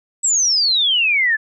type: exponential sweep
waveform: sine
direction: down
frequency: 7902 to 1704 Hz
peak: -13 dBFS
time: 0.23-1.37 s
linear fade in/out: 20 ms
effects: none